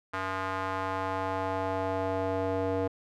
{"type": "tone with band-pass filter sweep", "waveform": "square", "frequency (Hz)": 94.9, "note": "F#2", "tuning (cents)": 44, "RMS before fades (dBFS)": -31, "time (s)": [0.13, 2.88], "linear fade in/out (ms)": 10, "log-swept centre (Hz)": [1300, 520], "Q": 1.8, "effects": []}